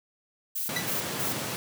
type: noise bursts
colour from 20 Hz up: violet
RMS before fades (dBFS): -31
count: 3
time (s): 0.55-1.33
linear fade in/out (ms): 10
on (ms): 140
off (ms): 180
type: high-pass noise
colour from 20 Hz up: pink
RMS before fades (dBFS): -33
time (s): 0.69-1.56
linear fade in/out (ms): 0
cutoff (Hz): 100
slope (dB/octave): 48
type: tone with exponential decay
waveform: 25% pulse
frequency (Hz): 1975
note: B6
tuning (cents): 0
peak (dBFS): -21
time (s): 0.76-0.89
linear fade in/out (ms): 5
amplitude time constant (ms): 27
effects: none